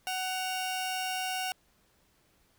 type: tone pair together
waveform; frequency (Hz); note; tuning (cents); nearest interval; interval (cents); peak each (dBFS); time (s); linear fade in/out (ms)
sawtooth; 746.3 / 2787; F#5 / F7; +15 / -4; octave + major seventh; 2281; -29 / -33; 0.07-1.52; 0
effects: pink hiss -68 dBFS RMS until 2.58 s